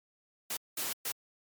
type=noise bursts at uneven times; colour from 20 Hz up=white; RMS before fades=-35 dBFS; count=3; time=0.5-0.57 / 0.77-0.93 / 1.05-1.12 s; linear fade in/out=5 ms; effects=high-pass 150 Hz 12 dB/octave + MP3 96 kbps